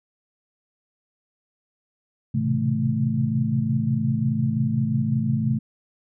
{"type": "tone cluster", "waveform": "sine", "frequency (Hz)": [111, 128.6, 134.3, 163, 219.1], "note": ["A2", "C3", "C3", "E3", "A3"], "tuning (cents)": [16, -30, 46, -19, -7], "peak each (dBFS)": [-28, -29, -24, -30, -24], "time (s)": [2.34, 5.59], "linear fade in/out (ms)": 10, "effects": []}